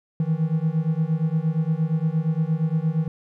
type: beating tone pair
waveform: triangle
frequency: 155.5 / 164.1 Hz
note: D#3 / E3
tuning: -1 / -8 cents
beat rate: 8.6 Hz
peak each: -21 dBFS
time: 0.2-3.08 s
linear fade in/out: 2 ms
effects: none